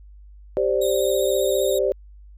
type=chord; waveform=sine; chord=G suspended fourth; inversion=none; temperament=equal; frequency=392 / 523.3 / 587.3 Hz; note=G4 / C5 / D5; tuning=0 / 0 / 0 cents; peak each=-22 / -22 / -23 dBFS; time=0.57-1.92 s; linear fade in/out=0 ms
type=tone with vibrato; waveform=15% pulse; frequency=3729 Hz; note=A#7; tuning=in tune; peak=-23 dBFS; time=0.81-1.79 s; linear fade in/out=10 ms; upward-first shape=triangle; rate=15 Hz; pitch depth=49 cents each way
effects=added 50 Hz sine -42 dBFS peak until 2.37 s